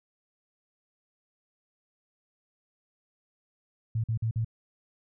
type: tone bursts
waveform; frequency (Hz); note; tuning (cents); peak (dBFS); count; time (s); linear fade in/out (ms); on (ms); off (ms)
sine; 112.6; A2; +40; -25; 4; 3.95-4.447; 5; 89; 47
effects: none